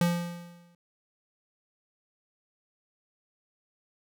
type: tone with exponential decay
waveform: square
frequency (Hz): 173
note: F3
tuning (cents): -16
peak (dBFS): -21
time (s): 0.01-0.75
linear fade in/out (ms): 2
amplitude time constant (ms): 160
effects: none